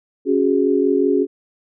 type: chord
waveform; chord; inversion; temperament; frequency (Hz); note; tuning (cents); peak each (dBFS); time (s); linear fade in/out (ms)
sine; C# suspended fourth; none; equal; 277.2 / 370 / 415.3; C#4 / F#4 / G#4; 0 / 0 / 0; -18; 0.25-1.27; 50
effects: none